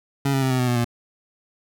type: tone with pitch steps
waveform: 25% pulse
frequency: 138.59 / 135.11 / 131.72 / 128.42 / 125.19 / 122.05 / 118.99 Hz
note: C#3 / C#3 / C3 / C3 / B2 / B2 / A#2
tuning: 0 / -44 / +12 / -32 / +24 / -20 / +36 cents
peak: -15 dBFS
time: 0.25-0.845 s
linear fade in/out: 5 ms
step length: 85 ms
effects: none